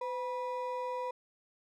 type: ring-modulated tone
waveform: triangle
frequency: 740 Hz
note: F#5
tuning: in tune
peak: -29 dBFS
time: 0.01-1.11 s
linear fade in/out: 5 ms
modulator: 233 Hz
effects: none